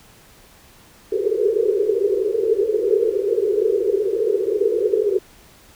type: band-pass noise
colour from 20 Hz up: pink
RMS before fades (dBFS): -19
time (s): 1.12-5.19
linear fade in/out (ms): 5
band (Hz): 380 to 470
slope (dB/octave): 96
effects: pink hiss -49 dBFS RMS until 5.75 s